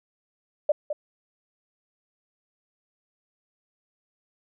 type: tone with echo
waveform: sine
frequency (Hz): 596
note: D5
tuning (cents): +25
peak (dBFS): -16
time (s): 0.69-0.72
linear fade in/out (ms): 5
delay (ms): 210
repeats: 1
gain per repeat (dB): -9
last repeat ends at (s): 0.93
effects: none